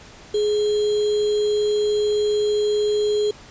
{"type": "tone with sample-and-hold", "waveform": "sine", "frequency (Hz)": 419.1, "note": "G#4", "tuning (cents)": 16, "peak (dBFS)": -17, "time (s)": [0.34, 3.31], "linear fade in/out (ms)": 5, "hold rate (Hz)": 3675, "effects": ["pink hiss -44 dBFS RMS until 3.5 s", "resampled to 16000 Hz"]}